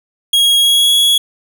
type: tone with pitch glide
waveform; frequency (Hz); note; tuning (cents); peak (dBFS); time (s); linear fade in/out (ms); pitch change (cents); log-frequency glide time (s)
45% pulse; 3295 to 3349; G#7 to G#7; -14 to +14; -8; 0.33-1.18; 5; +28; 0.56-0.93
effects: none